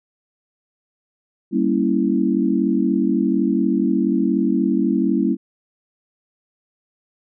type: chord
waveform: sine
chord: G diminished seventh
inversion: none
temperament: equal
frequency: 196 / 233.1 / 277.2 / 329.6 Hz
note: G3 / Bb3 / Db4 / Fb4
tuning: 0 / 0 / 0 / 0 cents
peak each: -21 dBFS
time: 1.51-5.37 s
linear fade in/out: 50 ms
effects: none